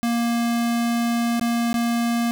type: tone with dropouts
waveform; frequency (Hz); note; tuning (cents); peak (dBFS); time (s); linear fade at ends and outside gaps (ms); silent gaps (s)
square; 234.8; A#3; +13; -20; 0.03-2.31; 0; 1.396-1.412 / 1.73-1.742
effects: none